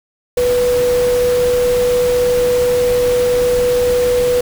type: tone in noise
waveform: sine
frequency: 492 Hz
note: B4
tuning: 7 cents flat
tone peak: -11 dBFS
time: 0.37-4.41 s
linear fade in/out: 5 ms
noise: pink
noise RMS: -25 dBFS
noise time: 0.37-4.41 s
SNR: +11 dB
effects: none